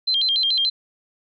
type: tone with vibrato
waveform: sine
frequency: 3616 Hz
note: A7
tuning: 47 cents sharp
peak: -17 dBFS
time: 0.07-0.7 s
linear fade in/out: 10 ms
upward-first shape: square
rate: 6.9 Hz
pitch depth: 210 cents each way
effects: none